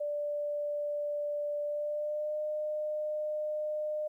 sine tone with pitch glide, 587.3 to 607 Hz, D5 to D#5, 0 to -43 cents, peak -31 dBFS, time 0-4.08 s, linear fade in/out 10 ms, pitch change +57 cents, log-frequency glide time 1.63-2.39 s, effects 12-bit

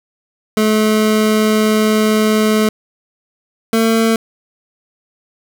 25% pulse tone pair in turn, 215.6 / 224.9 Hz, A3 / A3, -35 / +38 cents, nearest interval minor second, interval 73 cents, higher second, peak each -7 dBFS, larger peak neither, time 0.57-2.69 / 3.73-4.16 s, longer first, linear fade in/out 2 ms, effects none

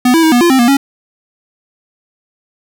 square tone with pitch steps, 248.9 / 328.5 / 319.2 / 242.7 / 344.6 / 263.3 / 238.3 / 276.5 Hz, B3 / E4 / D#4 / B3 / F4 / C4 / A#3 / C#4, +14 / -6 / +44 / -30 / -23 / +11 / +38 / -4 cents, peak -7 dBFS, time 0.05-0.77 s, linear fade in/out 5 ms, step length 90 ms, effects none

